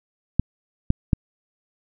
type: clicks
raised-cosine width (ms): 5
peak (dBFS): -4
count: 3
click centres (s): 0.396 / 0.904 / 1.132
effects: none